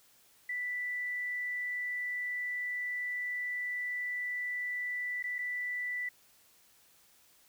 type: tone with dropouts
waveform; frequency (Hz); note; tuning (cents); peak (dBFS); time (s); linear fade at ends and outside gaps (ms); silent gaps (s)
sine; 1975.5; B6; 0; -33; 0.49-6.09; 5; 5.227-5.239 / 5.384-5.388
effects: white hiss -64 dBFS RMS until 7.48 s